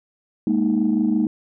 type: chord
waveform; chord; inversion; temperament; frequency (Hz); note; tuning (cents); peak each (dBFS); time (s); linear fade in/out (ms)
sine; Ab suspended second; none; just; 207.7 / 233.6 / 311.5; Ab3 / Bb3 / Eb4; 0 / +4 / +2; -20; 0.47-1.27; 2
effects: tanh soft clip ceiling -10 dBFS